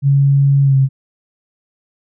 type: tone with pitch glide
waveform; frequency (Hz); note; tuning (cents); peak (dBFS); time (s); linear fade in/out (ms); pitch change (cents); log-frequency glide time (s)
sine; 139.3 to 134.55; C#3 to C3; +9 to +49; -8; 0.02-0.89; 50; -60; 0.63-0.76
effects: none